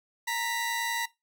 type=tone pair together; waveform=sawtooth; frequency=928.3 / 1967 Hz; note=A#5 / B6; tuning=-7 / -7 cents; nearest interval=octave + minor second; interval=1300 cents; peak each=-28 dBFS; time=0.27-1.06 s; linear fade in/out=10 ms; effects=noise-tail reverb RT60 0.2 s tail -19 dB re dry